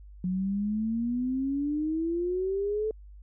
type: exponential sweep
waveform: sine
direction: up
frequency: 180.2 to 440 Hz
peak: -26 dBFS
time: 0.24-2.91 s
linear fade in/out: 2 ms
effects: added 50 Hz sine -45 dBFS peak until 3.22 s